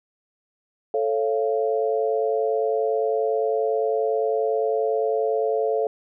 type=chord; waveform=sine; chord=A augmented; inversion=none; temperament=just; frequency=440 / 550 / 687.5 Hz; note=A4 / C#5 / E#5; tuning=0 / -14 / -27 cents; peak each=-22 / -26 / -26 dBFS; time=0.94-5.87 s; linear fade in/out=2 ms; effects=none